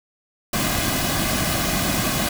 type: noise with comb filter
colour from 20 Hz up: pink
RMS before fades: -22 dBFS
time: 0.53-2.29 s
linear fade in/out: 5 ms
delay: 2.2 ms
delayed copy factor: -0.6
effects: none